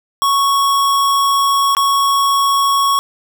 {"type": "tone with dropouts", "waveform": "square", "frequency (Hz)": 1108.7, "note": "C#6", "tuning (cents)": 0, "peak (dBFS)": -12, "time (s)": [0.22, 2.99], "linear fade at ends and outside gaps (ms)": 0, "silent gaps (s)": [1.75, 1.768], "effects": ["9-bit"]}